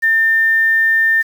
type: tone with quantisation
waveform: sine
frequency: 1800 Hz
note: A6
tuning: 39 cents sharp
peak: -10 dBFS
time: 0.02-1.23 s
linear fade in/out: 20 ms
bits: 6
effects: none